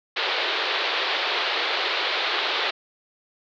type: band-pass noise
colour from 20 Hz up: white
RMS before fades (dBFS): -25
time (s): 0.16-2.71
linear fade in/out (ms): 10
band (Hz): 350 to 4200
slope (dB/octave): 48
effects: none